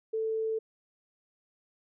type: tone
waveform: sine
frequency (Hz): 442.6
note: A4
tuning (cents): +10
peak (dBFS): -28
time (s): 0.13-0.59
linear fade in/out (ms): 10
effects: none